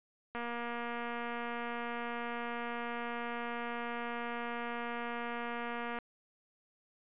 click train, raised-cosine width 0.5 ms, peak -25 dBFS, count 1337, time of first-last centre 0.35-5.987 s, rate 237 Hz, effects resampled to 8000 Hz

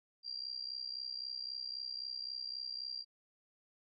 sine tone with amplitude modulation, 4748 Hz, D8, 18 cents sharp, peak -36 dBFS, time 0.23-3.05 s, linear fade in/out 50 ms, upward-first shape sine, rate 63.8 Hz, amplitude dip 85%, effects none

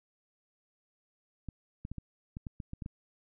clicks, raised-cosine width 5 ms, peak -27 dBFS, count 10, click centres 1.487 / 1.851 / 1.916 / 1.983 / 2.369 / 2.468 / 2.602 / 2.734 / 2.822 / 2.861 s, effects none

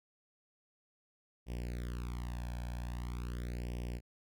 sawtooth tone with flanger, 60 Hz, B1, 49 cents flat, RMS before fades -40 dBFS, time 1.46-4.01 s, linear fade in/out 50 ms, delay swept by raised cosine 0.36 to 1.24 ms, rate 0.43 Hz, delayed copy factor +0.9, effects none

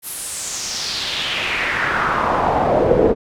brown noise with band-pass filter sweep, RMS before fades -19 dBFS, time 0.02-3.15 s, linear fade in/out 50 ms, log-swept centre 12000 to 410 Hz, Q 3.2, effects none

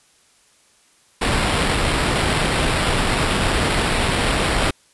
pink noise with sample-and-hold, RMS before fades -19 dBFS, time 1.21-4.71 s, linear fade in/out 10 ms, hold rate 6300 Hz, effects white hiss -56 dBFS RMS until 4.93 s + resampled to 24000 Hz

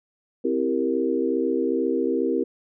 sine chord, C dominant seventh, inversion none, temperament equal, 261.6 / 329.6 / 392 / 466.2 Hz, C4 / E4 / G4 / Bb4, 0 / 0 / 0 / 0 cents, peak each -26 dBFS, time 0.44-2.44 s, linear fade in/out 10 ms, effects none

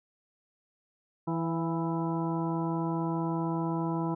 harmonic tone with a mistuned harmonic, 164.81 Hz, E3, in tune, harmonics 1 / 2 / 3 / 4 / 5 / 6 / 8, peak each -31 / -32 / -43 / -41 / -40 / -37 / -46 dBFS, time 1.27-4.15 s, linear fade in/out 10 ms, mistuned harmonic 4, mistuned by +36 cents, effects none

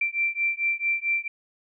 sine beating tone pair, 2349 / 2353.5 Hz, D7 / D7, 0 / +3 cents, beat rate 4.5 Hz, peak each -26 dBFS, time 0.01-1.28 s, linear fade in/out 5 ms, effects none

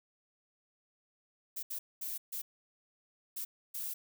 violet noise bursts at uneven times, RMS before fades -39 dBFS, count 6, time 1.56-1.63 / 1.7-1.79 / 2.01-2.18 / 2.32-2.42 / 3.36-3.45 / 3.74-3.94 s, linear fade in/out 10 ms, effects none

